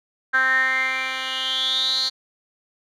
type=tone with band-pass filter sweep; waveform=10% pulse; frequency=261.6 Hz; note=C4; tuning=in tune; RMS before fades=-22 dBFS; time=0.33-2.1 s; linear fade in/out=20 ms; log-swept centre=1600 to 4400 Hz; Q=9.9; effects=none